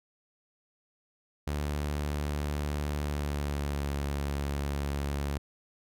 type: tone with pitch glide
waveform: sawtooth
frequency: 73.42 to 70.92 Hz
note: D2 to C#2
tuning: 0 to +40 cents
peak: -26 dBFS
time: 1.47-5.38 s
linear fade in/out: 5 ms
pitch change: -60 cents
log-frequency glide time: 3.02-3.91 s
effects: none